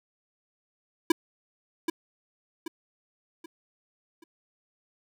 square tone with echo, 329.6 Hz, E4, in tune, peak -17 dBFS, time 1.1-1.12 s, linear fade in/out 5 ms, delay 780 ms, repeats 4, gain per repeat -8 dB, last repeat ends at 4.24 s, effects none

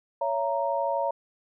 sine chord, A# diminished, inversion first, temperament just, 559.4 / 671.3 / 932.3 Hz, C#5 / E5 / A#5, +16 / +31 / 0 cents, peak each -28 / -30 / -28 dBFS, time 0.21-1.11 s, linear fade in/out 5 ms, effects none

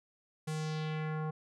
square tone with low-pass filter sweep, 155.56 Hz, D#3, in tune, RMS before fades -36 dBFS, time 0.47-1.31 s, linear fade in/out 10 ms, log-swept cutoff 10000 to 1000 Hz, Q 1.7, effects none

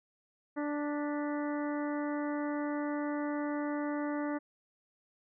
harmonic tone with a mistuned harmonic, 293.7 Hz, D4, in tune, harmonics 1 / 2 / 3 / 4 / 5 / 6 / 7, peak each -33 / -39 / -43 / -45 / -47 / -49 / -50 dBFS, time 0.56-4.39 s, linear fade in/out 20 ms, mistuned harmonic 7, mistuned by -70 cents, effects none

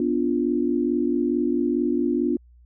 sine chord, B diminished, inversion none, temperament equal with one note detuned, 246.9 / 291.5 / 349.2 Hz, B3 / D4 / F4, 0 / -13 / 0 cents, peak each -24 dBFS, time 0-2.37 s, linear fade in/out 2 ms, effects added 60 Hz sine -49 dBFS peak until 2.65 s

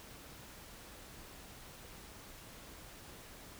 silence, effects pink hiss -53 dBFS RMS until 3.59 s

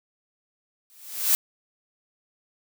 blue noise with exponential growth, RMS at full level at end -17 dBFS, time 0.9-1.35 s, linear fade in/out 0 ms, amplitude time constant 97 ms, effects none

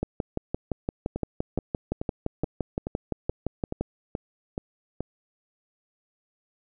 two click trains, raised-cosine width 2 ms, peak -16 / -13 dBFS, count 10 / 23, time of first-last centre 1.16-5.006 / 0.03-3.81 s, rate 2.34 / 5.82 Hz, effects none

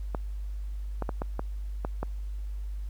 clicks, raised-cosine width 1 ms, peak -17 dBFS, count 7, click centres 0.148 / 1.023 / 1.092 / 1.219 / 1.394 / 1.849 / 2.03 s, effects added 50 Hz sine -32 dBFS peak until 2.89 s + pink hiss -62 dBFS RMS until 2.89 s

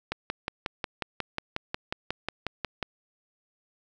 click train, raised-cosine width 0.3 ms, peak -13 dBFS, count 16, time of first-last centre 0.12-2.828 s, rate 5.54 Hz, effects none

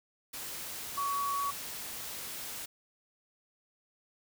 sine tone in noise, 1126 Hz, C#6, 27 cents sharp, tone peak -30 dBFS, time 0.97-1.51 s, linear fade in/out 10 ms, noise white, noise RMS -41 dBFS, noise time 0.33-2.66 s, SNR +8 dB, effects none

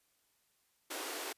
pink high-pass noise, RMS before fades -41 dBFS, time 0.9-1.33 s, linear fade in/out 10 ms, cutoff 280 Hz, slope 96 dB/octave, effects white hiss -75 dBFS RMS until 1.37 s + resampled to 32000 Hz

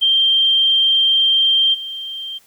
sine tone with level steps, 3162 Hz, G7, 14 cents sharp, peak -11 / -25 dBFS, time 0.01-2.39 s, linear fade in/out 20 ms, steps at 1.73 s, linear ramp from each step 20 ms, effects white hiss -53 dBFS RMS until 2.46 s

